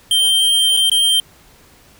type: tone with dropouts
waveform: square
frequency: 3151 Hz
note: G7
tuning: 8 cents sharp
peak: -12 dBFS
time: 0.11-1.2 s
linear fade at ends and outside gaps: 2 ms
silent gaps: 0.767-0.771 / 0.898-0.916 s
effects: pink hiss -48 dBFS RMS until 1.99 s